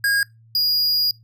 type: tone pair in turn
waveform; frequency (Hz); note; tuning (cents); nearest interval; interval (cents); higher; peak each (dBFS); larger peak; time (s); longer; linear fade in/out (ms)
square; 1631 / 4872; G#6 / D#8; -32 / -37; octave + perfect fifth; 1895; second; -17; neither; 0.04-0.23 / 0.55-1.11; second; 2
effects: noise-tail reverb RT60 0.2 s tail -23 dB re dry + added 113 Hz sine -48 dBFS peak until 1.23 s